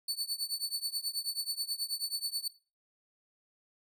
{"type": "tone with tremolo", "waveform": "sawtooth", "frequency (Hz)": 4482, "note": "C#8", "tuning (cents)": 18, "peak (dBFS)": -26, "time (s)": [0.08, 2.48], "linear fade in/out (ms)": 5, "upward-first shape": "triangle", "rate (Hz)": 9.3, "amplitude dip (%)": 100, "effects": ["noise-tail reverb RT60 0.3 s tail -17 dB re dry"]}